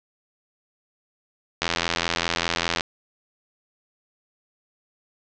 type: click train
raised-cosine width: 0.2 ms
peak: -4 dBFS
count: 102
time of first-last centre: 1.62-2.808 s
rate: 85 Hz
effects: low-pass 6000 Hz 12 dB/octave